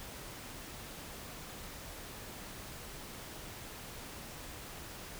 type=silence; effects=pink hiss -47 dBFS RMS until 5.19 s